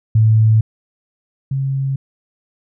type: tone pair in turn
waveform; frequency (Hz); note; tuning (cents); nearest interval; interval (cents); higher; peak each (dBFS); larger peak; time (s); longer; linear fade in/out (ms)
sine; 110 / 135.65; A2 / C#3; 0 / -37; major third; 363; second; -8 / -16; first; 0.15-0.61 / 1.51-1.96; first; 5
effects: none